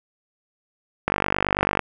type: click train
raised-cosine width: 0.5 ms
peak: -4 dBFS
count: 36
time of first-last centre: 1.08-1.793 s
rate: 49.1 Hz
effects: none